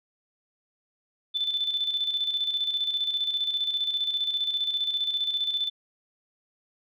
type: tone with tremolo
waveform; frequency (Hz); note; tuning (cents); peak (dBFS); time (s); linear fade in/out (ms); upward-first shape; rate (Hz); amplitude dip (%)
sine; 3520; A7; 0; -23; 1.34-5.7; 20; square; 15; 50
effects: none